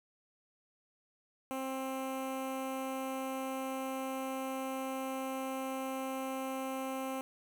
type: tone with notch filter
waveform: 15% pulse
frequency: 264.5 Hz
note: C4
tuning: 19 cents sharp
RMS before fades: -38 dBFS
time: 1.51-7.21 s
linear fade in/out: 0 ms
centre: 4600 Hz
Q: 1.1
effects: 11-bit